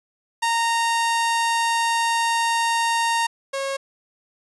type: tone pair in turn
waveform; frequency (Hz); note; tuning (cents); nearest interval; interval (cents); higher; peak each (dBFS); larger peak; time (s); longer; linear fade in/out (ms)
sawtooth; 925 / 545.9; A#5 / C#5; -14 / -27; major sixth; 913; first; -15 / -20; first; 0.42-3.27 / 3.53-3.77; first; 10
effects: resampled to 24000 Hz